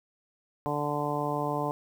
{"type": "harmonic tone", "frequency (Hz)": 146.83, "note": "D3", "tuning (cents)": 0, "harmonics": [1, 2, 3, 4, 5, 6, 7], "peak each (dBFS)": [-35, -35, -35, -35, -35, -35, -35], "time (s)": [0.66, 1.71], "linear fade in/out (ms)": 0, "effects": ["9-bit"]}